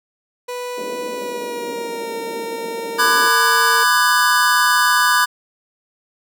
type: tone with pitch glide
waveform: 30% pulse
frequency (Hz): 492.8 to 459.8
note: B4 to A#4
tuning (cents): -4 to -24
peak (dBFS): -22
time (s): 0.48-3.84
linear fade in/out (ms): 10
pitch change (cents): -120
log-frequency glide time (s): 1.14-2.13
type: band-pass noise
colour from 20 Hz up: white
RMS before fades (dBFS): -33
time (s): 0.77-3.29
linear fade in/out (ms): 10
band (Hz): 200 to 570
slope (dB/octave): 48
type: chord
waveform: square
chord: G# half-diminished seventh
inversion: first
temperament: just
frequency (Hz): 996.7 / 1196.1 / 1495.1 / 1661.2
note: B5 / D6 / F#6 / G#6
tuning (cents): +16 / +31 / +18 / 0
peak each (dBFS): -19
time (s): 2.98-5.26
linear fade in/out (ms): 20
effects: none